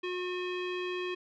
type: tone with low-pass filter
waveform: square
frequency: 361.5 Hz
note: F#4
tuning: 40 cents flat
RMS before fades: -35 dBFS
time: 0.03-1.15 s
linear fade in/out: 10 ms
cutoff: 2900 Hz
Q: 3.8
effects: none